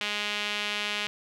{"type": "tone with band-pass filter", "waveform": "sawtooth", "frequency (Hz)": 207.7, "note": "G#3", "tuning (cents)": 0, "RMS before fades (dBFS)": -31, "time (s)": [0.01, 1.07], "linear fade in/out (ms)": 0, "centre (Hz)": 2900, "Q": 2.1, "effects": []}